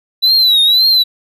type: tone with vibrato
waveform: triangle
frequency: 3951 Hz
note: B7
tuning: in tune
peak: -6 dBFS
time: 0.22-1.04 s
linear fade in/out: 20 ms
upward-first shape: triangle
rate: 1.9 Hz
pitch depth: 130 cents each way
effects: none